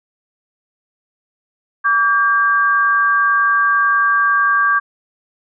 sine tone pair together, 1150.1 / 1601 Hz, D6 / G6, -37 / +36 cents, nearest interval tritone, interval 573 cents, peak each -14 dBFS, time 1.84-4.8 s, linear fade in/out 20 ms, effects none

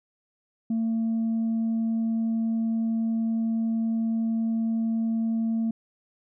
sine tone, 225.9 Hz, A3, 46 cents sharp, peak -21 dBFS, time 0.7-5.71 s, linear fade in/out 5 ms, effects tanh soft clip ceiling -21 dBFS

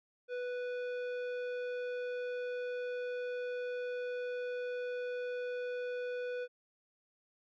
sine tone with tanh clipping, 493.9 Hz, B4, in tune, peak -38 dBFS, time 0.28-6.48 s, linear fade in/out 50 ms, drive 18 dB, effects low-pass 3000 Hz 12 dB/octave

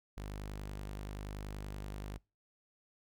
sawtooth tone, 50.5 Hz, G#1, 48 cents flat, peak -37 dBFS, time 0.17-2.18 s, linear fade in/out 5 ms, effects noise-tail reverb RT60 0.3 s tail -26 dB re dry

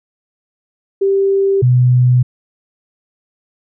sine tone pair in turn, 392 / 124.98 Hz, G4 / B2, 0 / +21 cents, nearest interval octave + minor sixth, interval 1979 cents, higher first, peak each -10 / -7 dBFS, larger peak second, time 1.01-1.62 / 1.62-2.23 s, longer neither, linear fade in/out 10 ms, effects none

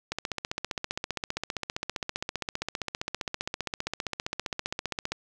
click train, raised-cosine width 0.2 ms, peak -13 dBFS, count 77, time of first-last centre 0.12-5.12 s, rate 15.2 Hz, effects none

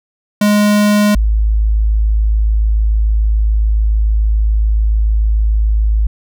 square / sine tone pair in turn, 207.7 / 53.48 Hz, G#3 / A1, 0 / -49 cents, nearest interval octave + major seventh, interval 2349 cents, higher first, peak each -9 dBFS, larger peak neither, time 0.41-1.15 / 1.15-6.07 s, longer second, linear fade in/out 5 ms, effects none

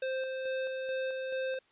square tone with tremolo, 523.3 Hz, C5, in tune, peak -32 dBFS, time 0.02-1.59 s, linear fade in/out 5 ms, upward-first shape square, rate 2.3 Hz, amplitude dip 30%, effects white hiss -67 dBFS RMS until 1.71 s + resampled to 8000 Hz

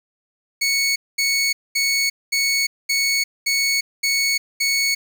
20% pulse tone bursts, 2217 Hz, C#7, in tune, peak -12 dBFS, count 8, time 0.61-4.95 s, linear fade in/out 10 ms, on 350 ms, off 220 ms, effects 9-bit

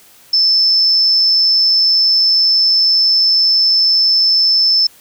sine tone with amplitude modulation, 5274 Hz, E8, in tune, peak -7 dBFS, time 0.33-4.87 s, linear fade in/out 5 ms, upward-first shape sine, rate 182 Hz, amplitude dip 35%, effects white hiss -45 dBFS RMS until 5 s

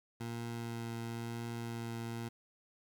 20% pulse tone with vibrato, 116.54 Hz, A#2, in tune, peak -34 dBFS, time 0.2-2.29 s, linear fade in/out 10 ms, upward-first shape triangle, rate 0.98 Hz, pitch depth 12 cents each way, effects 11-bit

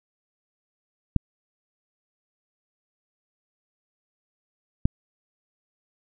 clicks, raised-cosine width 5 ms, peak -6 dBFS, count 2, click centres 1.163 / 4.855 s, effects none

